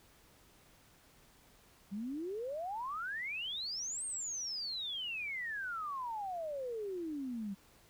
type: exponential two-way sweep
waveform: sine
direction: up then down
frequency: 190 to 8740 to 190 Hz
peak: -37 dBFS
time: 1.91-7.55 s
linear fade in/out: 20 ms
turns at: 4.05 s
effects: pink hiss -64 dBFS RMS until 7.89 s